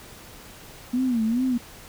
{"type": "tone with vibrato", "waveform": "sine", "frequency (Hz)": 239.1, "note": "A#3", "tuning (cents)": 44, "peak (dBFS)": -20, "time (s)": [0.93, 1.58], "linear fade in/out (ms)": 10, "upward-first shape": "sine", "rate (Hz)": 2.4, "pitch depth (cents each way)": 150, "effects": ["pink hiss -45 dBFS RMS until 1.88 s"]}